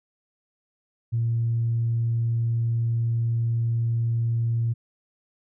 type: tone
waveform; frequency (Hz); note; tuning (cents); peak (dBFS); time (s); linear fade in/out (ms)
sine; 116; A#2; -8; -20; 1.12-4.74; 20
effects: tanh soft clip ceiling -16 dBFS